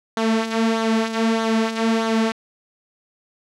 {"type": "tone with flanger", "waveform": "sawtooth", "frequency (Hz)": 224.5, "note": "A3", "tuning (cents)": 35, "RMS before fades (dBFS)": -20, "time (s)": [0.17, 2.32], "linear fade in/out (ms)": 2, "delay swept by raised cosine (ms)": [0.38, 4.48], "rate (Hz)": 1.6, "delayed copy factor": -0.55, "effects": ["low-pass 6000 Hz 12 dB/octave"]}